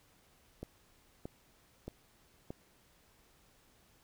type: click train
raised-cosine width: 2 ms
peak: -28 dBFS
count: 4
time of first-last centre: 0.63-2.505 s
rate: 1.6 Hz
effects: pink hiss -67 dBFS RMS until 4.03 s